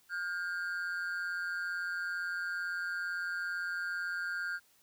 triangle ring-modulated tone, 1507 Hz, F#6, 31 cents sharp, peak -29 dBFS, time 0.09-4.6 s, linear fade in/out 50 ms, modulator 88.9 Hz, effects white hiss -67 dBFS RMS until 4.82 s

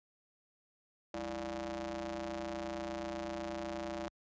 sawtooth ring-modulated tone, 127.4 Hz, C3, 46 cents flat, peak -31 dBFS, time 1.14-4.08 s, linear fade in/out 0 ms, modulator 460 Hz, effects high-pass 60 Hz 12 dB/octave + resampled to 16000 Hz

